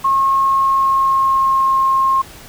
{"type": "tone with pitch glide", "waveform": "sine", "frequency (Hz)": [1082, 1069.6], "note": ["C#6", "C6"], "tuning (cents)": [-42, 38], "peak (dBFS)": -11, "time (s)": [0.04, 2.22], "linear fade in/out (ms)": 10, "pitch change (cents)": -20, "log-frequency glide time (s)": [0.59, 1.78], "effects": ["pink hiss -38 dBFS RMS until 2.48 s"]}